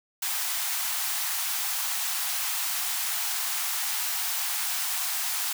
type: high-pass noise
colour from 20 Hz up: white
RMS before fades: -29 dBFS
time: 0.22-5.53 s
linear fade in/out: 5 ms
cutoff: 690 Hz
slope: 96 dB/octave
effects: none